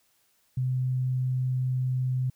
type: tone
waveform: sine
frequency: 128.2 Hz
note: C3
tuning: 35 cents flat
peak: -24 dBFS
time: 0.57-2.3 s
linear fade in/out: 5 ms
effects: white hiss -68 dBFS RMS until 2.35 s